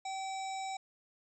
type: harmonic tone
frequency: 769 Hz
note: G5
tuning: 33 cents flat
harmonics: 1 / 3 / 5 / 7 / 9 / 10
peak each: -37 / -47 / -49 / -54 / -54 / -52 dBFS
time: 0.05-0.77 s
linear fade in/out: 5 ms
effects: none